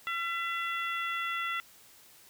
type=harmonic tone with a mistuned harmonic; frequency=680 Hz; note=F5; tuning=46 cents flat; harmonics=2 / 3 / 4 / 5; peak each=-34 / -35 / -39 / -42 dBFS; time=0.07-1.6 s; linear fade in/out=0 ms; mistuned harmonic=3; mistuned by=-32 cents; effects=white hiss -57 dBFS RMS until 2.29 s